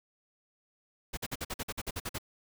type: noise bursts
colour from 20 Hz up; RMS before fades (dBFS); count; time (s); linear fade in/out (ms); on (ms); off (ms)
pink; -36; 12; 1.13-2.185; 10; 43; 49
effects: none